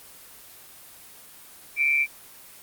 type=tone with amplitude modulation; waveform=sine; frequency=2341 Hz; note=D7; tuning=6 cents flat; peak=-16 dBFS; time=1.76-2.07 s; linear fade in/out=50 ms; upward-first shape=sine; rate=141 Hz; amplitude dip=60%; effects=white hiss -47 dBFS RMS until 2.62 s + Opus 24 kbps